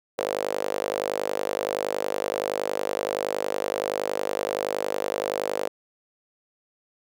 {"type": "tone with high-pass filter", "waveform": "sawtooth", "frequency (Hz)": 50.7, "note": "G#1", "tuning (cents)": -41, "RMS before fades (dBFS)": -28, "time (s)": [0.18, 5.68], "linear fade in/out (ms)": 5, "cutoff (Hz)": 510, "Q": 4.5, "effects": []}